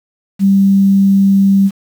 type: tone with quantisation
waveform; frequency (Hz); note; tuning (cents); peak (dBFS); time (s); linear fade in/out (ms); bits
sine; 196; G3; 0; -6; 0.39-1.71; 50; 6
effects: none